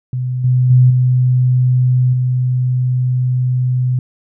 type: tone with level steps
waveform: sine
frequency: 126.4 Hz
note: B2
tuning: 41 cents sharp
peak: -16 / -9 / -5 / -9 / -12 dBFS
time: 0.13-3.99 s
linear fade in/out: 2 ms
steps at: 0.44 / 0.7 / 0.9 / 2.13 s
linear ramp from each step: 5 ms
effects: none